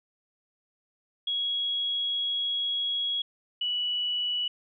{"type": "tone pair in turn", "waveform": "sine", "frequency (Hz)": [3322, 2948], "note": ["G#7", "F#7"], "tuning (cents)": [0, -7], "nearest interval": "major second", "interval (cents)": 207, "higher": "first", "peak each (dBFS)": -26, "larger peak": "neither", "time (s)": [[1.27, 3.22], [3.61, 4.48]], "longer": "first", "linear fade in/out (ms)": 5, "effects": []}